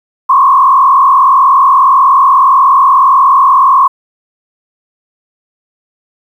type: tone with frequency modulation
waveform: sine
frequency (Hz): 1077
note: C6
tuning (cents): +50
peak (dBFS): -3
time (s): 0.29-3.88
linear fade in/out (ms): 10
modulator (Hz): 41.7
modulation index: 1.5
effects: 7-bit